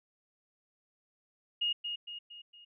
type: tone with echo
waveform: sine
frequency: 2860 Hz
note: F7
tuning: 41 cents sharp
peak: -28 dBFS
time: 1.61-1.73 s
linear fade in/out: 10 ms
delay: 230 ms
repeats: 4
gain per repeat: -6 dB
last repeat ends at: 2.65 s
effects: none